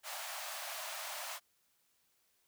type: high-pass noise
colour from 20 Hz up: pink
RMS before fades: -43 dBFS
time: 0.03-1.4 s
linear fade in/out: 50 ms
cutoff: 580 Hz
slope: 96 dB/octave
effects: white hiss -75 dBFS RMS until 2.47 s